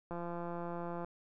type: click train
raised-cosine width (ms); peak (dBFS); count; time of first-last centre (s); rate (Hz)
1; -28; 162; 0.11-1.046; 172
effects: none